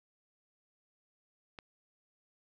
click, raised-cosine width 0.3 ms, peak -29 dBFS, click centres 1.588 s, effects none

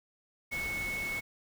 sine tone in noise, 2203 Hz, C#7, 11 cents flat, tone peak -33 dBFS, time 0.51-1.21 s, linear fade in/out 20 ms, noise pink, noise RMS -42 dBFS, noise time 0.51-1.21 s, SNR +6 dB, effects none

